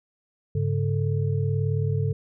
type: tone cluster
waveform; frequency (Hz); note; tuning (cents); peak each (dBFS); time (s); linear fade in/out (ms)
sine; 101.6 / 140.1 / 440.9; G#2 / C#3 / A4; -38 / +19 / +4; -24 / -25 / -32; 0.55-2.13; 5
effects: none